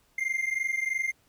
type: tone pair together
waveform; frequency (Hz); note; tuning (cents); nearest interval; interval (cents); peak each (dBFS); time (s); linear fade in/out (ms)
triangle; 2093 / 2116; C7 / C7; 0 / +19; unison; 19; -28; 0.18-1.12; 5
effects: pink hiss -66 dBFS RMS until 1.28 s